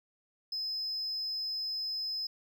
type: tone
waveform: triangle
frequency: 5100 Hz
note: D#8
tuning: 42 cents sharp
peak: -31 dBFS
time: 0.52-2.27 s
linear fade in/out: 5 ms
effects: tanh soft clip ceiling -27 dBFS + 12-bit